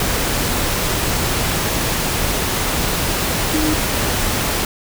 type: tone in noise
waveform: sine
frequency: 308.1 Hz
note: D#4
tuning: 17 cents flat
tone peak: -18 dBFS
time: 3.54-3.74 s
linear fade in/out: 2 ms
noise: pink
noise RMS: -19 dBFS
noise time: 0-4.65 s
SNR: -2 dB
effects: none